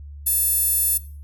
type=tone with high-pass filter; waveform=sawtooth; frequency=880 Hz; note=A5; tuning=in tune; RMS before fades=-20 dBFS; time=0.26-0.98 s; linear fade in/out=10 ms; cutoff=11000 Hz; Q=4.9; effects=noise-tail reverb RT60 0.4 s tail -19 dB re dry + added 72 Hz sine -35 dBFS peak until 1.23 s